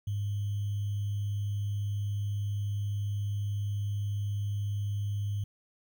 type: tone with sample-and-hold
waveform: sine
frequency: 101.8 Hz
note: G#2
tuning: 34 cents flat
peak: -29 dBFS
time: 0.07-5.44 s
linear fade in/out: 5 ms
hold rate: 3150 Hz
effects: none